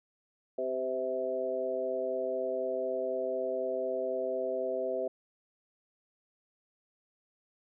harmonic tone with a mistuned harmonic, 130 Hz, C3, 11 cents flat, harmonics 2 / 3 / 4 / 5, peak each -44 / -36 / -34 / -34 dBFS, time 0.58-5.08 s, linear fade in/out 5 ms, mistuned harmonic 4, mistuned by -20 cents, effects none

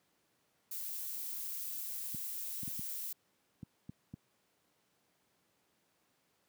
violet noise, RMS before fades -41 dBFS, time 0.71-3.13 s, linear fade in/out 5 ms
clicks, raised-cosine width 5 ms, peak -28 dBFS, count 7, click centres 2.146 / 2.632 / 2.678 / 2.794 / 3.631 / 3.894 / 4.139 s
effects pink hiss -75 dBFS RMS until 6.48 s + high-pass 150 Hz 12 dB/octave

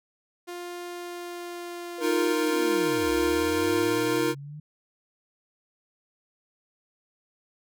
sawtooth tone with pitch glide, 351.5 to 347.3 Hz, F4 to F4, +11 to -10 cents, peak -31 dBFS, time 0.47-4.21 s, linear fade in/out 20 ms, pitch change -21 cents, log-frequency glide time 0.86-1.99 s
sine linear two-way sweep, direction down then up, 493.9 to 63.5 to 152.7 Hz, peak -37 dBFS, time 1.98-4.6 s, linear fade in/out 5 ms, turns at 3.11 s
square chord, Eb suspended second, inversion none, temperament equal, 311.1 / 349.2 / 466.2 Hz, Eb4 / F4 / Bb4, 0 / 0 / 0 cents, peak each -28 dBFS, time 2-4.35 s, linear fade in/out 50 ms
effects none

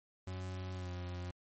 40% pulse tone with pitch glide, 92.5 to 89.3 Hz, F#2 to F2, 0 to +39 cents, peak -39 dBFS, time 0.27-1.31 s, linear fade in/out 5 ms, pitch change -61 cents, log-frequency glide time 0.74-0.92 s, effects MP3 32 kbps

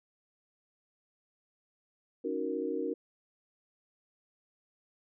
sine chord, D# minor seventh, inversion third, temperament equal with one note detuned, 277.2 / 311.1 / 368.9 / 466.2 Hz, C#4 / D#4 / F#4 / A#4, 0 / 0 / -5 / 0 cents, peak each -38 / -37 / -37 / -35 dBFS, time 2.24-2.94 s, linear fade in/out 10 ms, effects none

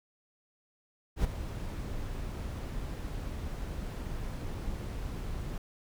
brown noise with ADSR envelope, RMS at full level -27 dBFS, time 1.16-5.58 s, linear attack 83 ms, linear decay 12 ms, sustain -10 dB, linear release 3 ms, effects none

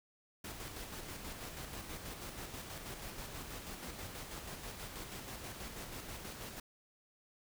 pink noise with tremolo, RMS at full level -45 dBFS, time 0.44-6.6 s, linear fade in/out 5 ms, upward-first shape square, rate 6.2 Hz, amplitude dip 35%, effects none

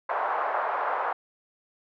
white band-pass noise, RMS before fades -28 dBFS, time 0.09-1.13 s, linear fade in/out 5 ms, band 610 to 1200 Hz, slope 24 dB/octave, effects none

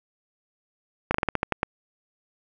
slowing click train, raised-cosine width 0.5 ms, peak -7 dBFS, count 9, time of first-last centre 1.11-1.631 s, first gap 34 ms, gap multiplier 1.18, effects none

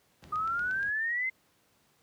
brown noise, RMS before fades -47 dBFS, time 0.22-0.9 s, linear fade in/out 5 ms
click train, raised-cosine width 0.2 ms, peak -31 dBFS, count 6, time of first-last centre 0.24-0.83 s, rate 8.48 Hz
sine exponential sweep, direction up, 1221 to 2093 Hz, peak -28 dBFS, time 0.32-1.3 s, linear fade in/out 10 ms
effects pink hiss -68 dBFS RMS until 2.02 s + high-pass 100 Hz 12 dB/octave

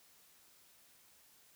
silence, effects white hiss -65 dBFS RMS until 1.55 s

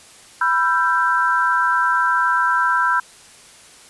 sine chord, E minor, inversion second, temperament equal with one note detuned, 987.8 / 1345.4 / 1568 Hz, B5 / E6 / G6, 0 / +35 / 0 cents, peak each -19 dBFS, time 0.41-3 s, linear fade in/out 5 ms, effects white hiss -45 dBFS RMS until 3.89 s + resampled to 24000 Hz

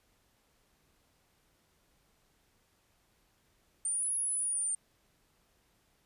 sine linear two-way sweep, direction up then down, 8870 to 10548 to 8870 Hz, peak -30 dBFS, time 3.85-4.75 s, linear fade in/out 2 ms, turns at 4.15 s, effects pink hiss -71 dBFS RMS until 6.05 s + resampled to 32000 Hz

